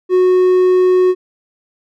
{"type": "tone", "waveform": "triangle", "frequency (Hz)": 367, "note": "F#4", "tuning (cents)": -14, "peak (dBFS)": -6, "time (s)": [0.09, 1.15], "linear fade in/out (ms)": 50, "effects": []}